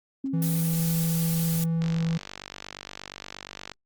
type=tone with exponential decay; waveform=sine; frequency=270 Hz; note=C#4; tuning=45 cents flat; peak=-25 dBFS; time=0.24-1.21 s; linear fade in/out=5 ms; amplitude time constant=210 ms
type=tone; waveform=triangle; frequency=164.81 Hz; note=E3; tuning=in tune; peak=-21 dBFS; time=0.33-2.18 s; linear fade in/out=10 ms
type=noise; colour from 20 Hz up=blue; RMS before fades=-32 dBFS; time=0.42-1.64 s; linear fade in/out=2 ms
type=click train; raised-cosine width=0.2 ms; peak=-19 dBFS; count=93; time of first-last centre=1.82-3.717 s; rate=48.5 Hz
effects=Opus 24 kbps